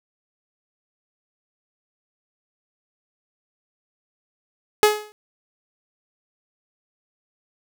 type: tone with exponential decay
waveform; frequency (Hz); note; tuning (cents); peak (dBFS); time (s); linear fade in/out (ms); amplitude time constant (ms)
sawtooth; 422.5; G#4; +30; -5; 4.83-5.12; 0; 62
effects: none